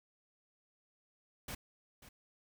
pink noise with echo, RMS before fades -43 dBFS, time 1.48-1.55 s, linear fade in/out 5 ms, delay 540 ms, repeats 1, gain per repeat -14 dB, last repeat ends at 2.09 s, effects none

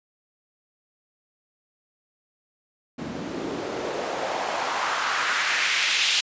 white noise with band-pass filter sweep, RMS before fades -26 dBFS, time 2.98-6.21 s, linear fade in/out 10 ms, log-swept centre 210 to 3300 Hz, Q 1.8, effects resampled to 16000 Hz

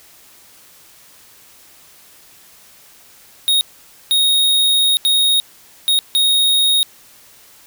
square tone bursts at uneven times, 3741 Hz, A#7, 5 cents sharp, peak -12 dBFS, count 5, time 3.48-3.61 / 4.11-4.97 / 5.05-5.4 / 5.88-5.99 / 6.15-6.83 s, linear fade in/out 0 ms, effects white hiss -46 dBFS RMS until 7.66 s

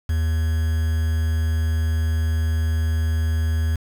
triangle tone with quantisation, 80 Hz, D#2, 49 cents sharp, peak -16 dBFS, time 0.09-3.76 s, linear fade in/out 5 ms, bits 6, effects none

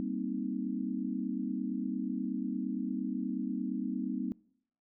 sine chord, C minor seventh, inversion second, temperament equal, 196 / 233.1 / 261.6 / 311.1 Hz, G3 / Bb3 / C4 / Eb4, 0 / 0 / 0 / 0 cents, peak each -38 / -37 / -36 / -40 dBFS, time 0-4.32 s, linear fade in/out 0 ms, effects noise-tail reverb RT60 0.7 s tail -25 dB re dry

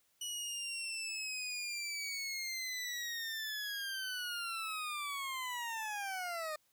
20% pulse linear sweep, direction down, 2946 to 604 Hz, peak -33 dBFS, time 0.21-6.56 s, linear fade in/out 5 ms, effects white hiss -74 dBFS RMS until 6.72 s

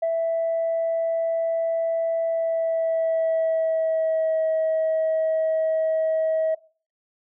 sine tone with pitch glide, 660 to 639 Hz, E5 to D#5, +2 to +46 cents, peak -18 dBFS, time 0.02-6.55 s, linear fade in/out 10 ms, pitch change -56 cents, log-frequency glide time 2.26-4.44 s, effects noise-tail reverb RT60 0.4 s tail -20 dB re dry + tanh soft clip ceiling -17 dBFS

